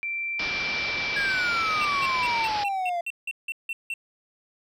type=tone with pitch glide; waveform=sine; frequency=2349 to 2327 Hz; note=D7 to D7; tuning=0 to -17 cents; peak=-27 dBFS; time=0.03-2.45 s; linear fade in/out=0 ms; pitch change=-17 cents; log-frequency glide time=0.54-1.33 s
type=low-pass noise; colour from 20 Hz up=white; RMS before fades=-33 dBFS; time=0.39-2.64 s; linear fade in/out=5 ms; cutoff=5400 Hz; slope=96 dB/octave
type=exponential sweep; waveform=triangle; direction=down; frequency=1661.2 to 680 Hz; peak=-23 dBFS; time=1.16-3.01 s; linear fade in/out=5 ms
type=tone bursts; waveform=triangle; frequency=2703 Hz; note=E7; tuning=43 cents sharp; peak=-26 dBFS; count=11; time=1.81-3.939 s; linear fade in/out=2 ms; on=39 ms; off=170 ms
effects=none